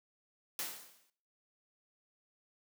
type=noise with exponential decay; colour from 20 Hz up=white; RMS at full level=-36 dBFS; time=0.59-1.1 s; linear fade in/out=1 ms; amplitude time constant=110 ms; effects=noise-tail reverb RT60 0.5 s tail -17 dB re dry + high-pass 200 Hz 12 dB/octave